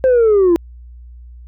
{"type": "linear sweep", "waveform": "sine", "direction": "down", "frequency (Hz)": [529, 329.6], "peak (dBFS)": -6, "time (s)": [0.04, 0.56], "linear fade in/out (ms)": 0, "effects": ["tanh soft clip ceiling -7 dBFS", "added 60 Hz sine -34 dBFS peak until 1.47 s"]}